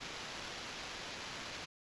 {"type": "noise with sample-and-hold", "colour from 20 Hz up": "white", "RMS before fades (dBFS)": -45, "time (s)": [0, 1.66], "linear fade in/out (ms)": 20, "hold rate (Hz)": 8820, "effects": ["resampled to 22050 Hz"]}